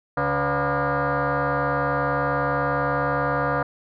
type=tone with frequency modulation; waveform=sine; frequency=354.6 Hz; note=F4; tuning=26 cents sharp; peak=-19 dBFS; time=0.17-3.63 s; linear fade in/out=5 ms; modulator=213 Hz; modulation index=5.5; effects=tanh soft clip ceiling -15 dBFS